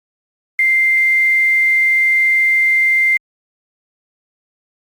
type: tone with quantisation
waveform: sine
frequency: 2093 Hz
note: C7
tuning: in tune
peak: -10 dBFS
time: 0.59-3.17 s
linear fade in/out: 2 ms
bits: 6
effects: Opus 32 kbps